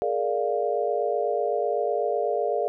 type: chord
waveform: sine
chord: Bb dominant seventh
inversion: third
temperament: equal with one note detuned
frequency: 418.2 / 466.2 / 587.3 / 698.5 Hz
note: Ab4 / Bb4 / D5 / F5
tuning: +12 / 0 / 0 / 0 cents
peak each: -28 dBFS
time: 0.02-2.68 s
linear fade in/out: 0 ms
effects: none